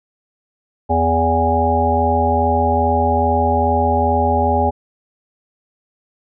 harmonic tone, 82.41 Hz, E2, in tune, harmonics 1 / 3 / 5 / 7 / 9 / 10, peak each -19 / -22 / -22 / -21 / -22 / -17 dBFS, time 0.89-4.71 s, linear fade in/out 20 ms, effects none

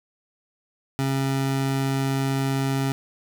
25% pulse tone, 135.5 Hz, C#3, 39 cents flat, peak -18 dBFS, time 0.99-2.92 s, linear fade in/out 0 ms, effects none

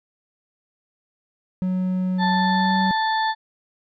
triangle tone with pitch glide, 184.6 to 190.12 Hz, F#3 to F#3, -4 to +47 cents, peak -18 dBFS, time 1.62-2.91 s, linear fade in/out 0 ms, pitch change +51 cents, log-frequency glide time 2.22-2.76 s
harmonic tone, 881 Hz, A5, 2 cents sharp, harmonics 1 / 2 / 4 / 5, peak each -20 / -26 / -32 / -34 dBFS, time 2.18-3.35 s, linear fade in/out 50 ms
effects none

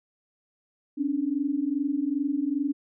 sine tone pair together, 270 / 292.5 Hz, C#4 / D4, -45 / -7 cents, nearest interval minor second, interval 138 cents, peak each -28 / -26 dBFS, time 0.97-2.73 s, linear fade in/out 20 ms, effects none

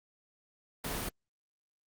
pink noise, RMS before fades -36 dBFS, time 0.84-1.09 s, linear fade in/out 5 ms, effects Opus 32 kbps

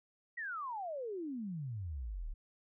sine exponential sweep, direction down, 1955 to 32.56 Hz, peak -38 dBFS, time 0.37-2.34 s, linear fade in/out 10 ms, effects none

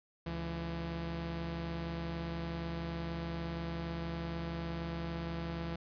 sawtooth tone pair together, 70.53 / 167.5 Hz, C#2 / E3, +31 / +28 cents, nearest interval octave + minor third, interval 1497 cents, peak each -38 / -34 dBFS, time 0.26-5.76 s, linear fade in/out 5 ms, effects resampled to 11025 Hz

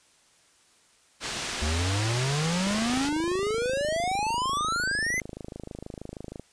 white low-pass noise, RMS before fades -33 dBFS, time 1.2-3.11 s, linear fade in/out 50 ms, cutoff 5600 Hz, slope 12 dB/octave
square exponential sweep, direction up, 73.42 to 2093 Hz, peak -26 dBFS, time 1.62-5.2 s, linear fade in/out 0 ms
click train, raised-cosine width 2 ms, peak -24 dBFS, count 99, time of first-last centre 2.67-6.396 s, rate 26.3 Hz
effects white hiss -61 dBFS RMS until 6.52 s + resampled to 22050 Hz

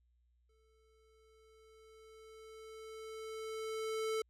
square tone with exponential growth, 440 Hz, A4, in tune, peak -34 dBFS, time 0.49-4.22 s, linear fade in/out 5 ms, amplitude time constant 810 ms, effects added 60 Hz sine -70 dBFS peak until 4.29 s + low-pass 11000 Hz 12 dB/octave

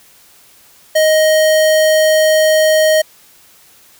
square tone, 625 Hz, D#5, 8 cents sharp, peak -9 dBFS, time 0.95-3.02 s, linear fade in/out 10 ms, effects white hiss -46 dBFS RMS until 3.99 s

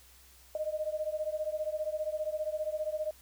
sine beating tone pair, 610 / 625 Hz, D#5 / D#5, -34 / +8 cents, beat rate 15 Hz, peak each -34 / -35 dBFS, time 0.55-3.11 s, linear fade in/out 2 ms, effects added 63 Hz sine -60 dBFS peak until 3.21 s + white hiss -59 dBFS RMS until 3.21 s

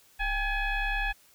sine tone with frequency modulation, 866 Hz, A5, 28 cents flat, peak -26 dBFS, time 0.19-1.13 s, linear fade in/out 20 ms, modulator 831 Hz, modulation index 2.2, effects white hiss -60 dBFS RMS until 1.34 s

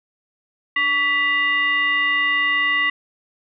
sine tone with frequency modulation, 1975.5 Hz, B6, in tune, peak -16 dBFS, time 0.76-2.9 s, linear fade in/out 5 ms, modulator 841 Hz, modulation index 0.75, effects none

